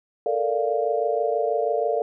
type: chord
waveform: sine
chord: Bb major seventh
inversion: third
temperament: equal with one note detuned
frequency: 440 / 466.2 / 587.3 / 696.4 Hz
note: A4 / Bb4 / D5 / F5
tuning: 0 / 0 / 0 / -5 cents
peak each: -26 dBFS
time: 0.26-2.02 s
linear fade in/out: 2 ms
effects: none